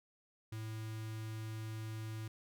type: tone with notch filter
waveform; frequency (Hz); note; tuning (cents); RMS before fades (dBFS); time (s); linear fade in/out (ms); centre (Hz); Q
square; 110; A2; 0; -43; 0.52-2.28; 5; 640; 1
effects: none